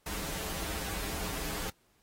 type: noise with comb filter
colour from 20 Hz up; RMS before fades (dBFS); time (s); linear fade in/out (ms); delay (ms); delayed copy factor
pink; -37; 0.06-1.7; 5; 8.3; -0.95
effects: pink hiss -70 dBFS RMS until 2.02 s + AAC 48 kbps